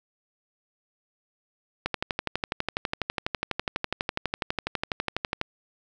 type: click train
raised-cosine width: 0.3 ms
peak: -10 dBFS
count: 44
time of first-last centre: 1.86-5.414 s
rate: 12.1 Hz
effects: none